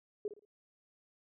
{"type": "tone with echo", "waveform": "sine", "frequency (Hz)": 415.3, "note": "G#4", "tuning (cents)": 0, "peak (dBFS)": -33, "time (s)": [0.25, 0.28], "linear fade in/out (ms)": 2, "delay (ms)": 57, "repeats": 3, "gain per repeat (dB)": -11, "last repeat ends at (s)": 0.451, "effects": []}